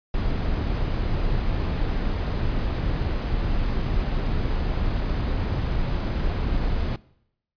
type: noise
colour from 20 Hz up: brown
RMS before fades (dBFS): -24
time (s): 0.14-6.96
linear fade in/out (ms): 2
effects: noise-tail reverb RT60 0.8 s tail -22 dB re dry + resampled to 11025 Hz